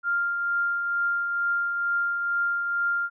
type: tone with tremolo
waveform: sine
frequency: 1396.9 Hz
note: F6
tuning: in tune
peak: -21 dBFS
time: 0.03-3.1 s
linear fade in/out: 50 ms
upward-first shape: triangle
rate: 2.2 Hz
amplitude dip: 40%
effects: none